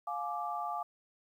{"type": "chord", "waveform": "sine", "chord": "D diminished", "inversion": "first", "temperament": "just", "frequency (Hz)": [704.8, 845.8, 1174.7], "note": ["F5", "Ab5", "D6"], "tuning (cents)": [16, 31, 0], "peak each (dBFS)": [-38, -39, -38], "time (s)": [0.07, 0.83], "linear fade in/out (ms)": 5, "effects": ["11-bit"]}